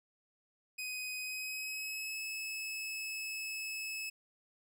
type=tone with pitch glide; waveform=sawtooth; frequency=2507 to 2594 Hz; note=D#7 to E7; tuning=+12 to -28 cents; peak=-35 dBFS; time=0.78-4.1 s; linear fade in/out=10 ms; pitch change=+60 cents; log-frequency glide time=1.19-2.2 s; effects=none